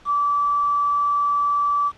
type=tone with quantisation; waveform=sine; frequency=1157 Hz; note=D6; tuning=26 cents flat; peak=-17 dBFS; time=0.05-1.92 s; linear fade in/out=50 ms; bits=7; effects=pink hiss -50 dBFS RMS until 1.97 s + low-pass 4000 Hz 12 dB/octave